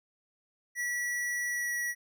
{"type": "tone with pitch glide", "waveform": "square", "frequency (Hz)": [1942, 1929.7], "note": ["B6", "B6"], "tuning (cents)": [-30, -41], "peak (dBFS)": -31, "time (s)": [0.75, 1.95], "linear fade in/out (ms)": 50, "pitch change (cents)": -11, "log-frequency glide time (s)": [1.49, 1.72], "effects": []}